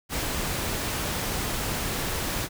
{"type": "noise", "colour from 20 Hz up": "pink", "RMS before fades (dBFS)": -29, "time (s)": [0.09, 2.49], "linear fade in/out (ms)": 50, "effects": []}